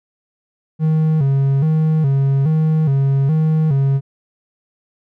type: tone with vibrato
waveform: triangle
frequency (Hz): 146.83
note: D3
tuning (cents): 0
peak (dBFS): -10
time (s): 0.79-4.01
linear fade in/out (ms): 50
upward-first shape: square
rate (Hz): 1.2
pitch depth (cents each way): 120
effects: none